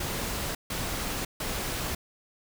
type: noise bursts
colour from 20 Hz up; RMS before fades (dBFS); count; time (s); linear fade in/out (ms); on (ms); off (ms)
pink; -32; 3; 0-1.95; 5; 550; 150
effects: none